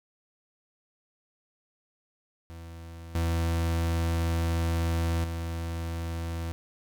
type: tone with level steps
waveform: 40% pulse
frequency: 83.3 Hz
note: E2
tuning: 19 cents sharp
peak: -40 / -24 / -30 dBFS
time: 2.5-6.52 s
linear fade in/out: 0 ms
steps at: 3.15 / 5.24 s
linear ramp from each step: 2 ms
effects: none